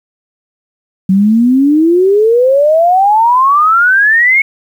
sine exponential sweep, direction up, 185.3 to 2217 Hz, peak -5 dBFS, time 1.09-4.42 s, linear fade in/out 5 ms, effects 7-bit

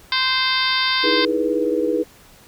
harmonic tone, 520 Hz, C5, 11 cents flat, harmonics 2 / 3 / 4 / 5 / 6 / 7 / 8 / 9 / 10, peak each -24 / -25 / -24 / -30 / -28 / -23 / -30 / -24 / -33 dBFS, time 0.12-1.25 s, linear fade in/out 2 ms
sine chord, E major seventh, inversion third, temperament equal with one note detuned, 311.1 / 329.6 / 415.3 / 487.4 Hz, D#4 / E4 / G#4 / B4, 0 / 0 / 0 / -23 cents, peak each -23 / -25 / -23 / -21 dBFS, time 1.03-2.04 s, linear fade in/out 20 ms
effects pink hiss -48 dBFS RMS until 2.47 s

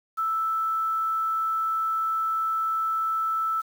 sine tone with quantisation, 1318.5 Hz, E6, in tune, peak -23 dBFS, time 0.17-3.62 s, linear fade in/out 20 ms, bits 8, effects none

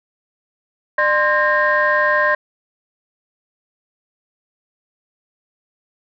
sine tone cluster, 601 / 1048 / 1602 / 1846 Hz, D5 / C6 / G6 / A#6, +40 / +2 / +37 / -17 cents, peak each -18 dBFS, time 0.98-2.35 s, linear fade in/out 5 ms, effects tanh soft clip ceiling -5 dBFS

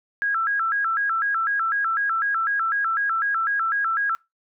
sine tone with vibrato, 1480 Hz, F#6, in tune, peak -20 dBFS, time 0.22-4.15 s, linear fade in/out 0 ms, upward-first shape square, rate 4 Hz, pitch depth 180 cents each way, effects noise-tail reverb RT60 0.2 s tail -23 dB re dry

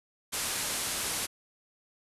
white low-pass noise, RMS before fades -33 dBFS, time 0.32-1.27 s, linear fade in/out 20 ms, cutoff 12000 Hz, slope 48 dB/octave, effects resampled to 32000 Hz

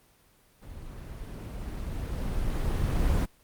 brown noise with level ramp, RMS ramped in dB -43 to -24 dBFS, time 0.61-3.26 s, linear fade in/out 20 ms, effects pink hiss -62 dBFS RMS until 3.43 s + Opus 24 kbps

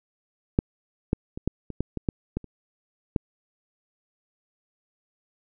clicks, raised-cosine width 3 ms, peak -6 / -8 / -21 / -10 / -22 / -12 / -16 / -10 / -14 / -29 / -9 dBFS, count 11, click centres 0.589 / 1.131 / 1.375 / 1.476 / 1.703 / 1.806 / 1.973 / 2.088 / 2.37 / 2.443 / 3.162 s, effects none

